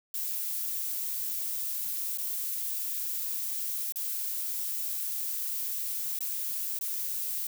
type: noise with dropouts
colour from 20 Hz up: violet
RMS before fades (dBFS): -33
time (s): 0.14-7.47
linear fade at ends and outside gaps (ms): 2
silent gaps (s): 2.175-2.183 / 3.923-3.958 / 6.19-6.206 / 6.789-6.81
effects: none